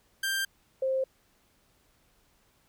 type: tone pair in turn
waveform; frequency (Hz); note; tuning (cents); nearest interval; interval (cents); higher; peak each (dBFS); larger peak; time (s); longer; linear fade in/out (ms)
sawtooth / sine; 1581 / 527.6; G6 / C5; +14 / +14; octave + perfect fifth; 1900; first; -24 / -25; first; 0.23-0.45 / 0.82-1.04; neither; 5
effects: pink hiss -67 dBFS RMS until 2.68 s